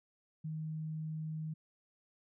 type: tone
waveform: sine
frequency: 156.8 Hz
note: D#3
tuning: 14 cents sharp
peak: -37 dBFS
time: 0.44-1.54 s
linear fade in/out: 10 ms
effects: none